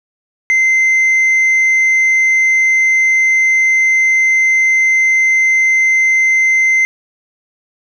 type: tone with tanh clipping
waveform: sine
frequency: 2074 Hz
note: C7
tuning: 16 cents flat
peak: -9 dBFS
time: 0.5-6.85 s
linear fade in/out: 0 ms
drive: 2 dB
effects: none